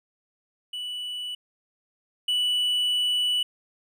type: tone pair in turn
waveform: triangle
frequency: 2960 / 2960 Hz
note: F#7 / F#7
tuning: 0 / 0 cents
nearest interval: unison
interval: 0 cents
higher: neither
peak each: -29 / -20 dBFS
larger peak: second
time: 0.73-1.35 / 2.28-3.43 s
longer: second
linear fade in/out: 5 ms
effects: none